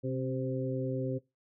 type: harmonic tone with a mistuned harmonic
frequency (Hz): 129.9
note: C3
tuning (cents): -12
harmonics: 1 / 2 / 3 / 4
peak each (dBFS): -34 / -36 / -38 / -38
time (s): 0.03-1.19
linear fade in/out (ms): 20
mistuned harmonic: 2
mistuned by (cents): +37
effects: noise-tail reverb RT60 0.2 s tail -18 dB re dry